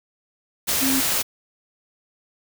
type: tone in noise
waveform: sine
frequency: 266.2 Hz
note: C4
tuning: 30 cents sharp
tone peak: -21 dBFS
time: 0.81-1.01 s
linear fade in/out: 20 ms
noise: white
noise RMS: -22 dBFS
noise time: 0.67-1.23 s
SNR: -2 dB
effects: none